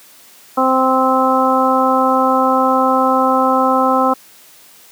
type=harmonic tone; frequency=261 Hz; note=C4; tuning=4 cents flat; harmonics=1 / 2 / 3 / 4 / 5; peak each=-17 / -17 / -17 / -17 / -17 dBFS; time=0.57-4.14 s; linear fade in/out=10 ms; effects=white hiss -44 dBFS RMS until 4.91 s + high-pass 150 Hz 12 dB/octave